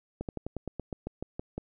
slowing click train, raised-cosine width 2 ms, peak -21 dBFS, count 12, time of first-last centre 0.21-1.58 s, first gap 78 ms, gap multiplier 1.09, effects none

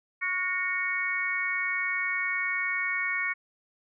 harmonic tone with a mistuned harmonic, 370 Hz, F#4, in tune, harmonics 3 / 4 / 5 / 6, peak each -37 / -36 / -31 / -29 dBFS, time 0.21-3.34 s, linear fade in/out 20 ms, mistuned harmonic 4, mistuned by -46 cents, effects none

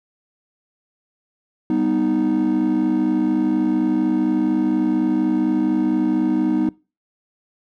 triangle chord, G augmented, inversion none, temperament equal, 196 / 246.9 / 311.1 Hz, G3 / B3 / D#4, 0 / 0 / 0 cents, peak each -22 / -18 / -16 dBFS, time 1.7-6.69 s, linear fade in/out 2 ms, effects noise-tail reverb RT60 0.3 s tail -23 dB re dry + tanh soft clip ceiling -9 dBFS

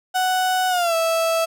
35% pulse tone with pitch glide, 742 to 657.2 Hz, F#5 to E5, +5 to -5 cents, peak -16 dBFS, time 0.14-1.46 s, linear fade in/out 20 ms, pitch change -210 cents, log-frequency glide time 0.69-0.95 s, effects none

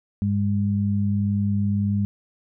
sine tone pair together, 100.56 / 202.4 Hz, G2 / G#3, +45 / -44 cents, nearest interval octave, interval 1211 cents, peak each -22 dBFS, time 0.22-2.05 s, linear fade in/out 0 ms, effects none

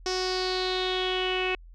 sawtooth tone with low-pass filter sweep, 370 Hz, F#4, in tune, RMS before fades -28 dBFS, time 0.06-1.55 s, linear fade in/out 2 ms, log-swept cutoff 5500 to 2600 Hz, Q 6, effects added 42 Hz sine -45 dBFS peak until 1.74 s

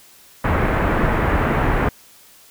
pink low-pass noise, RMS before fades -18 dBFS, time 0.44-1.89 s, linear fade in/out 5 ms, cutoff 2000 Hz, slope 24 dB/octave, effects white hiss -48 dBFS RMS until 2.5 s

